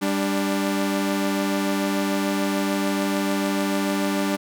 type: tone pair together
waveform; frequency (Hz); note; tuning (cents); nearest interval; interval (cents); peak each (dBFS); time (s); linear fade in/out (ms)
sawtooth; 198.07 / 293.7; G3 / D4; +18 / 0; perfect fifth; 682; -20; 0.01-4.37; 20
effects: none